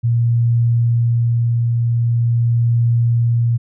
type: tone with tremolo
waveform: sine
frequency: 117.7 Hz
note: A#2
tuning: 17 cents sharp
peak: -11 dBFS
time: 0.03-3.58 s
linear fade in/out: 20 ms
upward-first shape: triangle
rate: 0.44 Hz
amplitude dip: 25%
effects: none